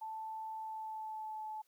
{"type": "tone with pitch glide", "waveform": "sine", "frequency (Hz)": [880, 864.9], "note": ["A5", "A5"], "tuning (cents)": [0, -30], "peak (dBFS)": -40, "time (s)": [0.01, 1.62], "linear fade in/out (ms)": 10, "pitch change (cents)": -30, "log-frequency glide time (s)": [0.57, 1.47], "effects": ["white hiss -75 dBFS RMS until 1.67 s", "high-pass 400 Hz 12 dB/octave"]}